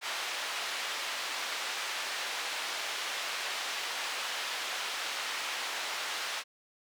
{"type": "band-pass noise", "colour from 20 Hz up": "white", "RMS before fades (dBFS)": -36, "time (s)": [0.01, 6.44], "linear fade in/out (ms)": 50, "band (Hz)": [670, 3800], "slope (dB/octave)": 12, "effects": []}